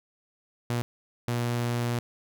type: tone bursts at uneven times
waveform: sawtooth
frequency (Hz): 119.7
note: A#2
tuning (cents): +46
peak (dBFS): -22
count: 2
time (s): 0.7-0.82 / 1.28-1.99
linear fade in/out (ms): 0
effects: none